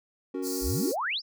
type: chord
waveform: triangle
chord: F# major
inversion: second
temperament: equal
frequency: 277.2 / 370 / 466.2 Hz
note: C#4 / F#4 / A#4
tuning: 0 / 0 / 0 cents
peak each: -31 / -32 / -36 dBFS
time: 0.34-0.92 s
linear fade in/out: 5 ms
type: high-pass noise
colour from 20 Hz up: pink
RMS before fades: -36 dBFS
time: 0.42-0.96 s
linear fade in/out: 50 ms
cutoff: 4300 Hz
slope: 96 dB/octave
type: exponential sweep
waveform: sine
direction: up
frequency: 41.2 to 5588 Hz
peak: -27 dBFS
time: 0.61-1.22 s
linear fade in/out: 50 ms
effects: none